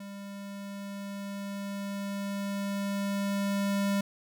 square tone with level ramp, 199.4 Hz, G3, 30 cents sharp, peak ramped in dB -41 to -26 dBFS, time 0-4.01 s, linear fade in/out 5 ms, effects none

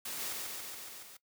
white noise with echo, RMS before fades -40 dBFS, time 0.05-0.33 s, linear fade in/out 5 ms, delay 140 ms, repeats 6, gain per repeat -2 dB, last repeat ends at 1.17 s, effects noise-tail reverb RT60 0.1 s tail -19 dB re dry + high-pass 150 Hz 12 dB/octave

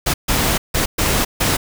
pink noise bursts at uneven times, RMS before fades -17 dBFS, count 5, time 0.06-0.14 / 0.28-0.58 / 0.74-0.86 / 0.98-1.25 / 1.4-1.57 s, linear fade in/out 10 ms, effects none

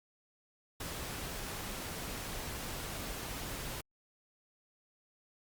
pink noise, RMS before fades -41 dBFS, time 0.8-3.81 s, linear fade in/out 5 ms, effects Opus 48 kbps

